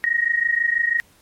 sine tone pair together, 1866.9 / 1893 Hz, A#6 / A#6, +2 / +26 cents, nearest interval unison, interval 24 cents, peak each -20 dBFS, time 0.04-1 s, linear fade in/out 0 ms, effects pink hiss -55 dBFS RMS until 1.21 s + MP3 64 kbps

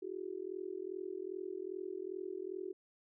sine tone with amplitude modulation, 375.4 Hz, F#4, 25 cents sharp, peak -35 dBFS, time 0.02-2.73 s, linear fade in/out 10 ms, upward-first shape sine, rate 42.5 Hz, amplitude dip 100%, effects none

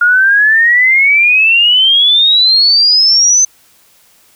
sine exponential sweep, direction up, 1414 to 6200 Hz, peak -5 dBFS, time 0.01-3.45 s, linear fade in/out 5 ms, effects white hiss -48 dBFS RMS until 4.35 s

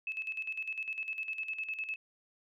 sine tone with tremolo, 2600 Hz, E7, 24 cents flat, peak -33 dBFS, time 0.07-1.96 s, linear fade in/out 2 ms, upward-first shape square, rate 9.9 Hz, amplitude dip 65%, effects none

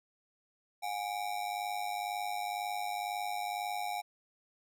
square ring-modulated tone, 770 Hz, G5, 31 cents flat, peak -32 dBFS, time 0.82-4.02 s, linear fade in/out 20 ms, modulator 51 Hz, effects none

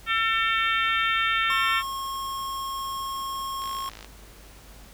harmonic tone, 449.4 Hz, A4, 37 cents sharp, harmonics 3 / 4 / 5 / 6 / 7 / 8, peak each -25 / -27 / -29 / -31 / -32 / -33 dBFS, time 0.06-1.83 s, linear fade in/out 50 ms
square tone, 1083 Hz, C#6, 41 cents flat, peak -30 dBFS, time 1.5-3.89 s, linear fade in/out 0 ms
click train, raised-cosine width 0.2 ms, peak -24 dBFS, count 24, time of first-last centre 3.62-4.046 s, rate 54 Hz
effects added 50 Hz sine -48 dBFS peak until 4.93 s + pink hiss -50 dBFS RMS until 4.93 s

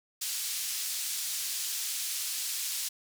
pink band-pass noise, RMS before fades -34 dBFS, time 0.21-2.89 s, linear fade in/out 10 ms, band 4500 to 15000 Hz, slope 12 dB/octave, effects none

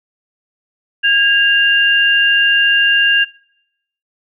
sine tone pair together, 1633.8 / 2794 Hz, G#6 / F7, -29 / 0 cents, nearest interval major sixth, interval 929 cents, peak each -12 dBFS, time 1.03-3.25 s, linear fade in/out 20 ms, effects noise-tail reverb RT60 0.8 s tail -23 dB re dry

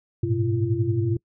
sine tone cluster, 101.6 / 111.9 / 124 / 341.1 Hz, G#2 / A2 / B2 / F4, -38 / +30 / +7 / -41 cents, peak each -26 dBFS, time 0.23-1.17 s, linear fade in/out 5 ms, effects noise-tail reverb RT60 0.1 s tail -25 dB re dry

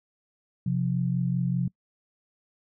sine tone pair together, 130.81 / 175.93 Hz, C3 / F3, 0 / +13 cents, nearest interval perfect fourth, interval 513 cents, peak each -26 dBFS, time 0.66-1.68 s, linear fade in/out 5 ms, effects noise-tail reverb RT60 0.1 s tail -25 dB re dry

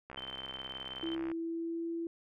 click train, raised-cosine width 0.5 ms, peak -30 dBFS, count 81, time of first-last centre 0.1-1.316 s, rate 65.8 Hz
sine tone with tremolo, 3091 Hz, G7, 25 cents flat, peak -39 dBFS, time 0.17-1.16 s, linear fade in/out 10 ms, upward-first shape square, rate 19 Hz, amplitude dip 65%
sine tone with pitch glide, 330 to 334.4 Hz, E4 to E4, +2 to +25 cents, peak -34 dBFS, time 1.03-2.07 s, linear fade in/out 2 ms, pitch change +23 cents, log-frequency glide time 1.28-1.89 s
effects none

